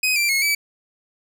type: tone with pitch steps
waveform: sawtooth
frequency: 2514 / 2355 / 2173 / 2298 Hz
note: D#7 / D7 / C#7 / D7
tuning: +17 / +4 / -35 / -38 cents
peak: -14 dBFS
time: 0.03-0.55 s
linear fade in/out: 5 ms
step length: 130 ms
effects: none